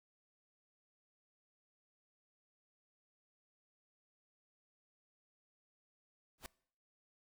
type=noise with exponential growth; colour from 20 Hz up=pink; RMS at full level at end=-42 dBFS; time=6.38-6.46 s; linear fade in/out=1 ms; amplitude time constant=16 ms; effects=noise-tail reverb RT60 0.6 s tail -23 dB re dry